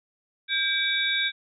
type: tone cluster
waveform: sine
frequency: 1596 / 2304 / 3482 / 3766 Hz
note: G6 / D7 / A7 / A#7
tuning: +31 / -34 / -19 / +17 cents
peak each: -28 dBFS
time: 0.48-1.32 s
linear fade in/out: 50 ms
effects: none